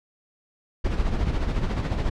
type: noise with tremolo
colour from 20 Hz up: brown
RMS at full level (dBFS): -22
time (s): 0.84-2.1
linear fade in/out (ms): 10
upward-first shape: sine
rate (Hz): 14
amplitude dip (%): 55
effects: low-pass 5000 Hz 12 dB/octave